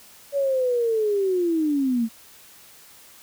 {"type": "linear sweep", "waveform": "sine", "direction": "down", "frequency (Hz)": [570, 219.4], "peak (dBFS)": -19, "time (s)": [0.32, 2.09], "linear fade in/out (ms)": 50, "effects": ["white hiss -49 dBFS RMS until 3.22 s"]}